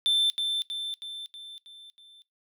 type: tone with echo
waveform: triangle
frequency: 3549 Hz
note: A7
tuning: 14 cents sharp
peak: -19 dBFS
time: 0.06-0.3 s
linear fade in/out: 0 ms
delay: 320 ms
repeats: 6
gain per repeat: -5 dB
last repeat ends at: 2.22 s
effects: noise-tail reverb RT60 0.2 s tail -21 dB re dry